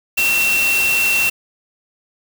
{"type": "tone in noise", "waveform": "sine", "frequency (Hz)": 2714, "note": "E7", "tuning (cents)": 50, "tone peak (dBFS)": -14, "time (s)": [0.17, 1.3], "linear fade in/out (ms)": 10, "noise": "white", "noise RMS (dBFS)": -22, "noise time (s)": [0.17, 1.3], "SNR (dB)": 5, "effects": []}